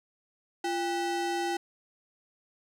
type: ring-modulated tone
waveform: square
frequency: 573 Hz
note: D5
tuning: 43 cents flat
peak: -26 dBFS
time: 0.64-1.57 s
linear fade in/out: 5 ms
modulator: 228 Hz
effects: low-pass 9000 Hz 12 dB/octave + 10-bit